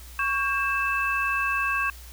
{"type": "tone cluster", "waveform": "sine", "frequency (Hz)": [1116, 1601, 2634], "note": ["C#6", "G6", "E7"], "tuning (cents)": [11, 36, -2], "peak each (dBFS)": -27, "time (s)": [0.19, 1.9], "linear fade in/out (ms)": 2, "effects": ["added 60 Hz sine -42 dBFS peak until 2.12 s", "white hiss -48 dBFS RMS until 2.12 s"]}